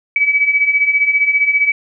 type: beating tone pair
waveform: sine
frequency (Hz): 2273 / 2288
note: C#7 / D7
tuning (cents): +43 / -46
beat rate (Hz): 15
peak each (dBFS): -17 / -12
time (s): 0.16-1.72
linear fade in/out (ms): 2
effects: none